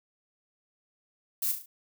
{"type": "noise with echo", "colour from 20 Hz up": "violet", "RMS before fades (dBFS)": -29, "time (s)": [1.42, 1.52], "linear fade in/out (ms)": 5, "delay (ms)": 35, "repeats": 4, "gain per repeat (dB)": -6, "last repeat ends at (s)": 1.66, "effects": []}